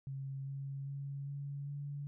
sine tone with pitch steps, 136 / 137.74 / 139.5 / 141.28 / 143.09 Hz, C#3 / C#3 / C#3 / C#3 / D3, -33 / -11 / +11 / +33 / -45 cents, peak -39 dBFS, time 0.07-2.07 s, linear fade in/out 0 ms, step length 400 ms, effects none

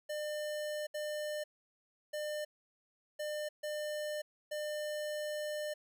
square tone bursts at uneven times, 600 Hz, D5, 37 cents sharp, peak -37 dBFS, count 6, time 0.09-0.87 / 0.94-1.44 / 2.13-2.45 / 3.19-3.49 / 3.63-4.22 / 4.51-5.74 s, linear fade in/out 10 ms, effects none

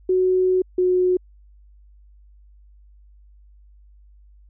sine tone pair in turn, 370 / 364.7 Hz, F#4 / F#4, 0 / -25 cents, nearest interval unison, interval 25 cents, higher first, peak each -15 dBFS, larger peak neither, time 0.09-0.62 / 0.78-1.17 s, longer first, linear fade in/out 5 ms, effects added 50 Hz sine -47 dBFS peak until 4.49 s

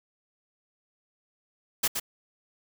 white noise with echo, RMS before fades -24 dBFS, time 1.83-1.88 s, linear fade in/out 10 ms, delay 120 ms, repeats 1, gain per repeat -6 dB, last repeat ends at 2 s, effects none

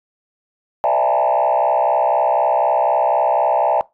sine tone with frequency modulation, 740 Hz, F#5, in tune, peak -12 dBFS, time 0.84-3.81 s, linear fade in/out 0 ms, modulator 64 Hz, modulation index 2.7, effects noise-tail reverb RT60 0.2 s tail -21 dB re dry + tanh soft clip ceiling -9 dBFS

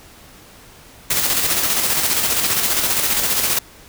white noise with tremolo, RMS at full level -17 dBFS, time 1.1-3.59 s, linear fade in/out 5 ms, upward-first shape square, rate 15 Hz, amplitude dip 35%, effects pink hiss -44 dBFS RMS until 3.88 s

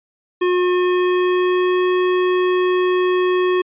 square tone with pitch glide, 360 to 364.6 Hz, F#4 to F#4, -47 to -25 cents, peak -15 dBFS, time 0.41-3.62 s, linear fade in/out 10 ms, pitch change +22 cents, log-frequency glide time 0.53-1.9 s, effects resampled to 8000 Hz

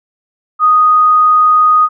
sine tone, 1243 Hz, D#6, 2 cents flat, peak -5 dBFS, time 0.59-1.89 s, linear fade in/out 50 ms, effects none

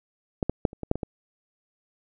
clicks, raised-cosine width 2 ms, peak -11 / -10 / -6 / -28 / -19 / -7 / -17 / -16 dBFS, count 8, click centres 0.428 / 0.496 / 0.652 / 0.731 / 0.833 / 0.914 / 0.956 / 1.032 s, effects none

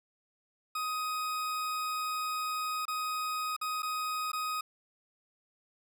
40% pulse tone with dropouts, 1254 Hz, D#6, 13 cents sharp, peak -31 dBFS, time 0.75-4.61 s, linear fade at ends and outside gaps 5 ms, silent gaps 2.854-2.88 / 3.565-3.613 / 3.822-3.829 / 4.318-4.331 s, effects none

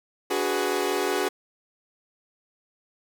sawtooth chord, G# half-diminished seventh, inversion second, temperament equal with one note detuned, 289.1 / 370 / 415.3 / 493.9 Hz, D4 / F#4 / G#4 / B4, -27 / 0 / 0 / 0 cents, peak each -29 / -23 / -24 / -28 dBFS, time 0.3-1.29 s, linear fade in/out 10 ms, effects none

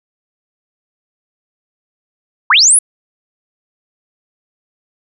sine linear sweep, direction up, 839 to 10890 Hz, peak -5 dBFS, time 2.5-2.79 s, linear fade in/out 5 ms, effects none

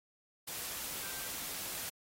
sine tone in noise, 1568 Hz, G6, in tune, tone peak -52 dBFS, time 1.03-1.28 s, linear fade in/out 10 ms, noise white, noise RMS -41 dBFS, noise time 0.47-1.9 s, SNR -14 dB, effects AAC 48 kbps

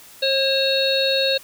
harmonic tone, 540 Hz, C#5, 45 cents flat, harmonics 1 / 3 / 5 / 7 / 8, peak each -20 / -30 / -26 / -23 / -23 dBFS, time 0.22-1.38 s, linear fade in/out 10 ms, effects white hiss -45 dBFS RMS until 1.43 s

